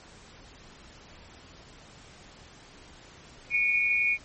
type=tone pair together; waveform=sine; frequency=2217 / 2437 Hz; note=C#7 / D#7; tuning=0 / -37 cents; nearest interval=major second; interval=163 cents; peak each=-27 / -24 dBFS; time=3.5-4.18 s; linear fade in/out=50 ms; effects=pink hiss -51 dBFS RMS until 4.24 s + MP3 32 kbps